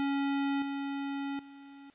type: tone with level steps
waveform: square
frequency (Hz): 278.5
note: C#4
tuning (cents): +8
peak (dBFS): -29 / -34 / -49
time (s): 0-1.9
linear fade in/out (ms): 0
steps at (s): 0.62 / 1.39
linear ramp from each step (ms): 2
effects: white hiss -64 dBFS RMS until 1.94 s + resampled to 8000 Hz